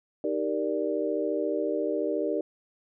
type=chord; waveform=sine; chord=Eb major seventh; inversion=none; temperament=equal; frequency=311.1 / 392 / 466.2 / 587.3 Hz; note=Eb4 / G4 / Bb4 / D5; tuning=0 / 0 / 0 / 0 cents; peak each=-31 dBFS; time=0.24-2.41 s; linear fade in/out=2 ms; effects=none